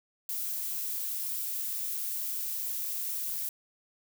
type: noise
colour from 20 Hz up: violet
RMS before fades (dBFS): -34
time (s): 0.29-3.49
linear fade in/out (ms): 2
effects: none